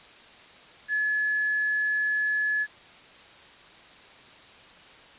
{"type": "tone with quantisation", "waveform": "sine", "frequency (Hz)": 1709, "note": "G#6", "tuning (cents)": 49, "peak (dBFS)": -23, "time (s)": [0.88, 2.67], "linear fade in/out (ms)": 50, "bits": 8, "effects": ["white hiss -50 dBFS RMS until 5.18 s", "resampled to 8000 Hz"]}